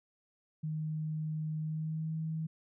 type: tone with pitch glide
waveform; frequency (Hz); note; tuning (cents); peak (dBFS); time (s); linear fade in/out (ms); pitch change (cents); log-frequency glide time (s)
sine; 155.56 to 159.29; D#3 to D#3; 0 to +41; -33; 0.63-2.47; 10; +41; 1.6-2.14
effects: none